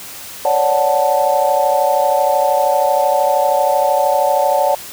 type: chord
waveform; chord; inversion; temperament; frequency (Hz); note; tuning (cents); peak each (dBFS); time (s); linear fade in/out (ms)
sine; D major seventh; third; equal; 554.4 / 587.3 / 740 / 880; C#5 / D5 / F#5 / A5; 0 / 0 / 0 / 0; -17; 0.45-4.75; 2
effects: white hiss -32 dBFS RMS until 4.92 s